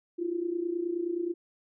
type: tone with amplitude modulation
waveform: sine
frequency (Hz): 345.2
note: F4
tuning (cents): -20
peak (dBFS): -25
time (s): 0.18-1.34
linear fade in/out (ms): 20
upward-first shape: sine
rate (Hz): 29.5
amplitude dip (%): 75
effects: none